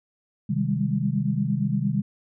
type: chord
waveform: sine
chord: Ab major seventh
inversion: first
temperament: equal with one note detuned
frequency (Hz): 130.81 / 155.56 / 196 / 204.7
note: C3 / Eb3 / G3 / Ab3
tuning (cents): 0 / 0 / 0 / -25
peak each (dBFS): -27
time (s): 0.49-2.02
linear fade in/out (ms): 10
effects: none